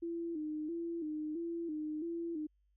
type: tone with vibrato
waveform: sine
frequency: 321.3 Hz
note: E4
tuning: 44 cents flat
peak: -36 dBFS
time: 0.02-2.47 s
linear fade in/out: 10 ms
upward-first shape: square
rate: 1.5 Hz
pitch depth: 84 cents each way
effects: added 50 Hz sine -70 dBFS peak until 2.76 s